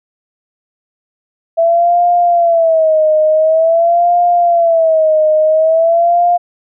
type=tone with vibrato; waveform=sine; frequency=659.3 Hz; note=E5; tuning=in tune; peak=-7 dBFS; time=1.57-6.38 s; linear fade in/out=20 ms; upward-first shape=sine; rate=0.47 Hz; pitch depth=110 cents each way; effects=none